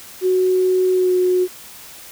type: tone with pitch glide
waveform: sine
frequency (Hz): 370 to 364.5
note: F#4 to F#4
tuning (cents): 0 to -26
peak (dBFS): -13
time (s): 0.21-1.48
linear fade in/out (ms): 50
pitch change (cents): -26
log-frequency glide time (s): 0.93-1.13
effects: white hiss -39 dBFS RMS until 2.11 s